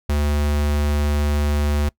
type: tone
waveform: square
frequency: 73.42 Hz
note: D2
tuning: in tune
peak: -18 dBFS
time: 0.09-1.89 s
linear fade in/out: 5 ms
effects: noise-tail reverb RT60 0.1 s tail -23 dB re dry